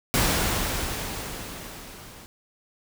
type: noise with level ramp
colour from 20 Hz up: pink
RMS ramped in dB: -21 to -46 dBFS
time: 0.14-2.26 s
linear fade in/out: 0 ms
effects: none